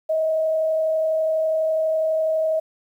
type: tone with frequency modulation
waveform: sine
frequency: 635 Hz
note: D#5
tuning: 35 cents sharp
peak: -18 dBFS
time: 0.09-2.6 s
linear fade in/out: 10 ms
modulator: 32.1 Hz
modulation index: 0.26
effects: 9-bit